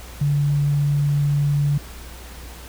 sine tone, 144.3 Hz, D3, 30 cents flat, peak -16 dBFS, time 0.21-1.78 s, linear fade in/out 5 ms, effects added 60 Hz sine -37 dBFS peak until 2.68 s + pink hiss -41 dBFS RMS until 2.68 s

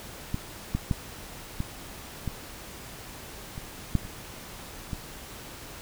clicks, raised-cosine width 5 ms, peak -15 / -13 / -12 / -16 / -17 / -24 / -10 / -28 / -19 dBFS, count 9, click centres 0.344 / 0.75 / 0.912 / 1.604 / 2.277 / 3.579 / 3.953 / 4.051 / 4.932 s, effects pink hiss -43 dBFS RMS until 5.81 s

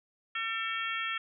harmonic tone with a mistuned harmonic, 449.8 Hz, A4, 38 cents sharp, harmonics 3 / 4 / 5 / 6 / 7, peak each -36 / -37 / -38 / -39 / -39 dBFS, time 0.35-1.18 s, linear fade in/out 5 ms, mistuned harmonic 7, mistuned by +54 cents, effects none

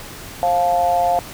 sine tone with amplitude modulation, 702 Hz, F5, 9 cents sharp, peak -10 dBFS, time 0.43-1.19 s, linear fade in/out 0 ms, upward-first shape sine, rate 170 Hz, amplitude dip 85%, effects pink hiss -35 dBFS RMS until 1.33 s

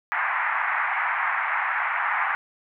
white band-pass noise, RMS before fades -25 dBFS, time 0.12-2.35 s, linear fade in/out 0 ms, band 780 to 2100 Hz, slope 48 dB/octave, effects none

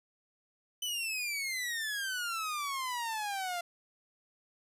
sawtooth exponential sweep, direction down, 3037 to 687 Hz, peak -30 dBFS, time 0.82-3.61 s, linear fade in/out 5 ms, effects resampled to 32000 Hz + 12-bit

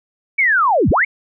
sine linear two-way sweep, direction down then up, 2303 to 43.65 to 2303 Hz, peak -11 dBFS, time 0.38-1.05 s, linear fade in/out 10 ms, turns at 0.9 s, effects none

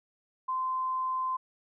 sine tone, 1035 Hz, C6, 19 cents flat, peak -28 dBFS, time 0.48-1.37 s, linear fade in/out 10 ms, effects none

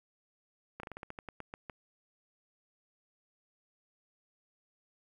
slowing click train, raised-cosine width 0.5 ms, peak -27 dBFS, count 12, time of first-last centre 0.8-1.698 s, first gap 33 ms, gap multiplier 1.17, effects 10-bit

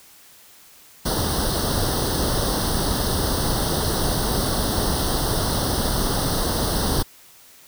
pink noise with comb filter, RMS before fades -22 dBFS, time 1.05-7.03 s, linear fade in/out 10 ms, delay 0.21 ms, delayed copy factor +1, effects white hiss -49 dBFS RMS until 7.67 s

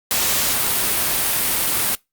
white noise, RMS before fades -19 dBFS, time 0.11-1.95 s, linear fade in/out 0 ms, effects noise-tail reverb RT60 0.2 s tail -24 dB re dry + Opus 48 kbps

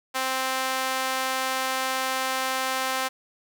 sawtooth tone with high-pass filter, 261.6 Hz, C4, in tune, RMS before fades -27 dBFS, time 0.14-3.09 s, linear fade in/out 20 ms, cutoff 860 Hz, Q 0.93, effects none

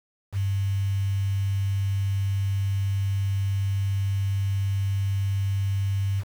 sine tone with quantisation, 98.3 Hz, G2, 5 cents sharp, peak -22 dBFS, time 0.32-6.24 s, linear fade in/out 50 ms, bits 7, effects none

